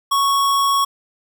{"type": "tone", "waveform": "square", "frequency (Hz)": 1108.7, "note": "C#6", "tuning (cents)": 0, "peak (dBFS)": -15, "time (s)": [0.11, 0.85], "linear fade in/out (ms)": 10, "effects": []}